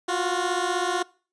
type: beating tone pair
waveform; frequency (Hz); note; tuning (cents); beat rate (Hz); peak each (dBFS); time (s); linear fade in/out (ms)
15% pulse; 350.2 / 366.2; F4 / F#4; +5 / -18; 16; -20; 0.08-1.03; 10
effects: noise-tail reverb RT60 0.4 s tail -23 dB re dry + resampled to 22050 Hz